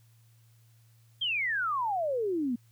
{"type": "exponential sweep", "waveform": "sine", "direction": "down", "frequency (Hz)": [3274, 228.5], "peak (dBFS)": -27, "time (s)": [1.21, 2.56], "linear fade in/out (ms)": 10, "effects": ["added 114 Hz sine -58 dBFS peak until 2.71 s", "white hiss -69 dBFS RMS until 2.71 s"]}